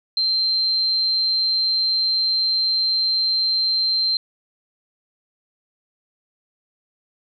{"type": "tone", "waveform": "sine", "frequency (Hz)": 4136, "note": "C8", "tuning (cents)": -21, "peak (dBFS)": -17, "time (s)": [0.17, 4.17], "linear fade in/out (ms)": 2, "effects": []}